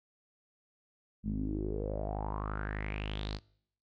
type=tone with low-pass filter sweep; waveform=sawtooth; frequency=51.7 Hz; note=G#1; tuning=7 cents flat; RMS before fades=-36 dBFS; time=1.23-3.4 s; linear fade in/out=50 ms; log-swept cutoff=200 to 4700 Hz; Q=6.8; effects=noise-tail reverb RT60 0.7 s tail -25 dB re dry